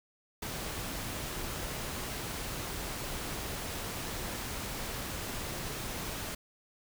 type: noise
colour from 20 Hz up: pink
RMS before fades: -38 dBFS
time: 0.42-6.35 s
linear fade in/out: 5 ms
effects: none